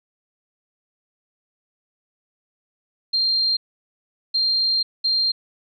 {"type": "tone bursts at uneven times", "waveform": "sine", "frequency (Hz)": 4186, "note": "C8", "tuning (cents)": 0, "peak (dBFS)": -17, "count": 3, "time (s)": [[3.13, 3.57], [4.34, 4.83], [5.04, 5.32]], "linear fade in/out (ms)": 10, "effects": []}